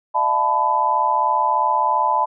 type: tone cluster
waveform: sine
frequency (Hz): 608 / 683 / 876 / 999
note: D#5 / F5 / A5 / B5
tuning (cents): -40 / -39 / -8 / +20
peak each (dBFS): -27 / -27 / -19 / -18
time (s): 0.14-2.26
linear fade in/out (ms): 20
effects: none